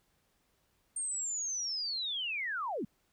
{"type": "linear sweep", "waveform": "sine", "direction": "down", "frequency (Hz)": [8740, 166.7], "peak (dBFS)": -33, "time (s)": [0.96, 2.85], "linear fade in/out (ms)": 5, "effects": ["pink hiss -74 dBFS RMS until 3.12 s"]}